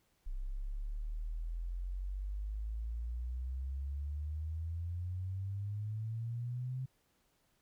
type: exponential sweep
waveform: sine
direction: up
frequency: 31.88 to 131.4 Hz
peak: -36 dBFS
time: 0.26-6.86 s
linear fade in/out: 10 ms
effects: pink hiss -75 dBFS RMS until 7.61 s